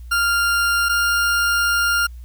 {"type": "tone pair in turn", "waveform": "40% pulse", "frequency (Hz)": [1396.9, 1401.9], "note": ["F6", "F6"], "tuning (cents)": [0, 6], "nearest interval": "unison", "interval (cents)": 6, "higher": "second", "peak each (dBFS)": -15, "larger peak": "neither", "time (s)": [[0.11, 0.89], [0.89, 2.07]], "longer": "second", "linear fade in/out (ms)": 10, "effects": ["added 60 Hz sine -33 dBFS peak until 2.24 s", "white hiss -59 dBFS RMS until 2.24 s"]}